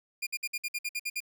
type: tone bursts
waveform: sawtooth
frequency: 2412 Hz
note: D7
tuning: 46 cents sharp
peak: -27 dBFS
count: 10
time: 0.22-1.204 s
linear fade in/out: 10 ms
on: 48 ms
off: 56 ms
effects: 11-bit